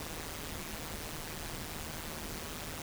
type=noise with amplitude modulation; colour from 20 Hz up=pink; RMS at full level=-38 dBFS; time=0-2.82 s; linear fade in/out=2 ms; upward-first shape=sine; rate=157 Hz; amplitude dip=80%; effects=none